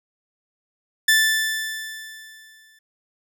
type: tone with exponential decay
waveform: sawtooth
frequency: 1760 Hz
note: A6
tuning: in tune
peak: -9 dBFS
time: 1.08-2.79 s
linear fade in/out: 5 ms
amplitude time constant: 370 ms
effects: none